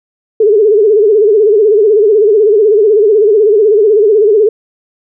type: tone with vibrato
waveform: sine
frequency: 422.1 Hz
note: G#4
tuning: 28 cents sharp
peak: -4 dBFS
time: 0.4-4.49 s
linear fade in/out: 5 ms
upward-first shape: sine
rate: 16 Hz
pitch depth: 110 cents each way
effects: none